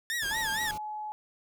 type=tone with vibrato; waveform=sawtooth; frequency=1754 Hz; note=A6; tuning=6 cents flat; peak=-26 dBFS; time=0.1-0.71 s; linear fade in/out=0 ms; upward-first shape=sine; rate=4.3 Hz; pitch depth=160 cents each way
type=band-stop noise; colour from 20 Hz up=pink; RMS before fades=-44 dBFS; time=0.22-0.78 s; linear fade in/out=5 ms; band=1500 to 2100 Hz; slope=96 dB/octave
type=tone with pitch glide; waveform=sine; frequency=880 to 850 Hz; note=A5 to G#5; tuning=0 to +40 cents; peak=-34 dBFS; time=0.31-1.12 s; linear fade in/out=0 ms; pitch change=-60 cents; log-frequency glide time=0.46-0.74 s
effects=none